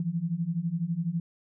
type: beating tone pair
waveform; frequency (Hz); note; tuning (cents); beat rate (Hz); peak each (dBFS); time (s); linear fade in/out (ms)
sine; 161.5 / 173.5; E3 / F3; -35 / -11; 12; -31 / -29; 0-1.2; 2
effects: none